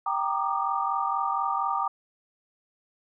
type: chord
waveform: sine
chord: Eb major seventh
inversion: first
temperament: equal with one note detuned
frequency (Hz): 784 / 932.3 / 1174.7 / 1218.9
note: G5 / Bb5 / D6 / Eb6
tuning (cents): 0 / 0 / 0 / -36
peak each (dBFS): -30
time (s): 0.06-1.88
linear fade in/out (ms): 5
effects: none